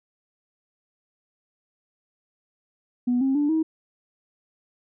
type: tone with pitch steps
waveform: sine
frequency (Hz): 245.6 / 267.8 / 292.1 / 318.5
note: B3 / C4 / D4 / D#4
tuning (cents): -9 / +40 / -9 / +41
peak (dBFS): -18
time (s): 3.07-3.63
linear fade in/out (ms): 10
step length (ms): 140
effects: tanh soft clip ceiling -15 dBFS